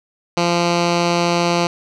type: tone with low-pass filter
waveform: 10% pulse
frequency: 172.5 Hz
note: F3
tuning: 21 cents flat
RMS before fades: -17 dBFS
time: 0.37-1.67 s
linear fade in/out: 2 ms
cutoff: 5100 Hz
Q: 1.6
effects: none